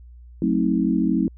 sine chord, F# diminished seventh, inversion none, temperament just, 185 / 222 / 266.4 / 319.7 Hz, F#3 / A3 / C4 / Eb4, 0 / +16 / +31 / +47 cents, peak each -23 dBFS, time 0.42-1.28 s, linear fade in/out 2 ms, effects added 60 Hz sine -41 dBFS peak until 1.37 s

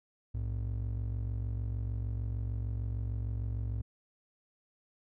triangle ring-modulated tone, 84.2 Hz, E2, 37 cents sharp, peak -27 dBFS, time 0.34-3.82 s, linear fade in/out 10 ms, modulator 23.3 Hz, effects none

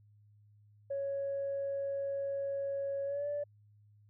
sine tone with pitch glide, 554.4 to 581.3 Hz, C#5 to D5, 0 to -18 cents, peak -32 dBFS, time 0.9-3.44 s, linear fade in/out 10 ms, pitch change +82 cents, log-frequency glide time 3.05-3.28 s, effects tanh soft clip ceiling -29 dBFS + added 104 Hz sine -60 dBFS peak until 4.09 s

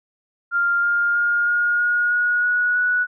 sine tone with pitch steps, 1396.9 / 1407.4 / 1418 / 1428.7 / 1439.5 / 1450.3 / 1461.3 / 1472.3 Hz, F6 / F6 / F6 / F6 / F#6 / F#6 / F#6 / F#6, 0 / +13 / +26 / +39 / -48 / -35 / -22 / -9 cents, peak -16 dBFS, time 0.51-3.07 s, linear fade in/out 50 ms, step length 320 ms, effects none

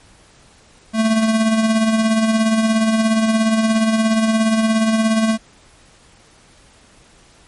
square tone with tremolo, 221.4 Hz, A3, 11 cents sharp, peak -12 dBFS, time 0.93-5.38 s, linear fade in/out 50 ms, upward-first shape sine, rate 17 Hz, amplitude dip 45%, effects pink hiss -49 dBFS RMS until 7.47 s + MP3 48 kbps

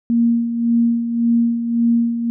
sine tone with tremolo, 233.8 Hz, A#3, 5 cents sharp, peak -11 dBFS, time 0.1-2.3 s, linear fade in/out 0 ms, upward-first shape sine, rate 1.8 Hz, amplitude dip 60%, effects none

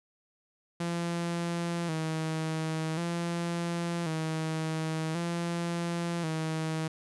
sawtooth tone with vibrato, 164.9 Hz, E3, 1 cent sharp, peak -26 dBFS, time 0.8-6.88 s, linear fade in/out 5 ms, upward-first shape square, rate 0.46 Hz, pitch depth 62 cents each way, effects resampled to 24000 Hz

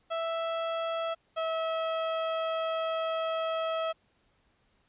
30% pulse tone pair in turn, 659 / 648.4 Hz, E5 / E5, -1 / -29 cents, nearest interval unison, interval 28 cents, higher first, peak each -27 / -26 dBFS, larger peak second, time 0.1-1.15 / 1.36-3.93 s, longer second, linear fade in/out 20 ms, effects pink hiss -70 dBFS RMS until 4.88 s + resampled to 8000 Hz

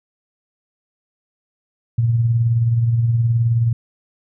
sine tone with tremolo, 116.54 Hz, A#2, in tune, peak -11 dBFS, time 1.98-3.73 s, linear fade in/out 5 ms, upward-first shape triangle, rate 19 Hz, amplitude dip 50%, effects none

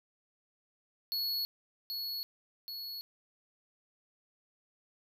square tone with echo, 4367 Hz, C#8, 27 cents flat, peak -32 dBFS, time 1.12-1.45 s, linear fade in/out 0 ms, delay 780 ms, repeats 2, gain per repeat -4 dB, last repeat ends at 3.01 s, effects none

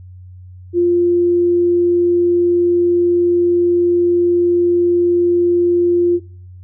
sine tone, 349.2 Hz, F4, in tune, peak -10 dBFS, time 0.73-6.2 s, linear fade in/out 50 ms, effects noise-tail reverb RT60 0.6 s tail -21 dB re dry + added 91 Hz sine -34 dBFS peak until 6.63 s

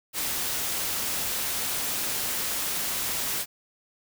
white noise, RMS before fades -29 dBFS, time 0.13-3.46 s, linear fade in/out 50 ms, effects none

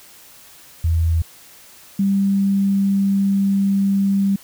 sine tone pair in turn, 82.41 / 197.03 Hz, E2 / G3, 0 / +9 cents, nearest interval octave + minor third, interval 1509 cents, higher second, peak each -14 dBFS, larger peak neither, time 0.84-1.22 / 1.99-4.36 s, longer second, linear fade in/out 5 ms, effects white hiss -45 dBFS RMS until 4.43 s

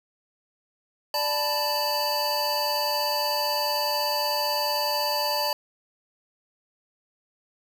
square tone cluster, 589 / 876 / 987 / 4611 Hz, D5 / A5 / B5 / D8, +5 / -8 / -1 / -33 cents, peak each -30 / -30 / -33 / -28 dBFS, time 1.14-5.53 s, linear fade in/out 2 ms, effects none

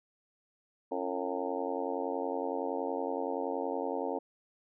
harmonic tone with a mistuned harmonic, 90.7 Hz, F#2, 34 cents flat, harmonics 3 / 4 / 5 / 6 / 7 / 8 / 9 / 10, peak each -39 / -41 / -37 / -38 / -43 / -41 / -42 / -42 dBFS, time 0.91-4.19 s, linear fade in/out 10 ms, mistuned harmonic 4, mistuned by -100 cents, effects none

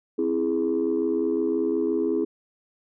sine chord, C augmented, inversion none, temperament equal, 261.6 / 329.6 / 415.3 Hz, C4 / E4 / G#4, 0 / 0 / 0 cents, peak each -27 / -24 / -24 dBFS, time 0.18-2.25 s, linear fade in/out 10 ms, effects tanh soft clip ceiling -15 dBFS

